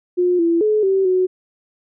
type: tone with pitch steps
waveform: sine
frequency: 357.6 / 336.2 / 427.2 / 385.3 / 369.4 Hz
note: F4 / E4 / G#4 / G4 / F#4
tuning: +41 / +34 / +49 / -30 / -3 cents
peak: -13 dBFS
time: 0.17-1.27 s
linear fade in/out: 20 ms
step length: 220 ms
effects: none